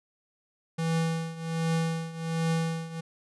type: tone with tremolo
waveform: square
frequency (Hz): 163.8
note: E3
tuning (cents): -11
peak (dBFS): -24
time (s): 0.78-3.01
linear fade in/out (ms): 10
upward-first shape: triangle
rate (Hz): 1.3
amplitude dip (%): 85
effects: resampled to 24000 Hz